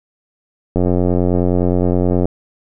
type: click train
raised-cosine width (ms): 2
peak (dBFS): -3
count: 135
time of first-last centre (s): 0.76-2.256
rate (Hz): 89.6
effects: none